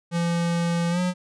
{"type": "tone with pitch glide", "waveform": "square", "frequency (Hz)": [170.5, 180.64], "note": ["F3", "F#3"], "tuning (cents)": [-41, -41], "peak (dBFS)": -22, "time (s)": [0.11, 1.14], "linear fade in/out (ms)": 50, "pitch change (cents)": 100, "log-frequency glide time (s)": [0.9, 1], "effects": ["resampled to 22050 Hz"]}